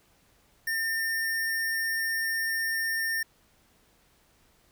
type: tone with sample-and-hold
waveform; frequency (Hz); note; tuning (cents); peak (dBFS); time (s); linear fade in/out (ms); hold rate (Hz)
sine; 1804; A6; +43; -26; 0.67-3.23; 5; 7350
effects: pink hiss -64 dBFS RMS until 4.71 s